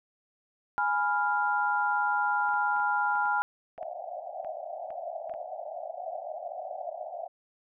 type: chord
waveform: sine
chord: F diminished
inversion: first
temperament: equal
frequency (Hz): 830.6 / 987.8 / 1396.9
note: Ab5 / Cb6 / F6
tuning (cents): 0 / 0 / 0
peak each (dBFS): -28 / -31 / -28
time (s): 0.78-3.42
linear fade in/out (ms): 0
type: clicks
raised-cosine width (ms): 0.5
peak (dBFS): -36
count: 12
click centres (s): 2.489 / 2.538 / 2.764 / 2.8 / 3.155 / 3.256 / 3.779 / 3.829 / 4.447 / 4.905 / 5.296 / 5.339
type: band-pass noise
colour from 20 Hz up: pink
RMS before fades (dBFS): -38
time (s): 3.78-7.28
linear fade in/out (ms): 5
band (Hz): 600 to 760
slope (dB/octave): 96
effects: none